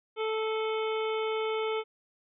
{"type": "harmonic tone with a mistuned harmonic", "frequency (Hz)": 438.8, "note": "A4", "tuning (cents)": -5, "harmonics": [1, 2, 3, 5, 6, 7, 8], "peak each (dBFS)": [-29, -38, -38, -40, -48, -43, -47], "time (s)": [0.16, 1.84], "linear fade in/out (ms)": 50, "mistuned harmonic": 6, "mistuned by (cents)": -57, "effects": []}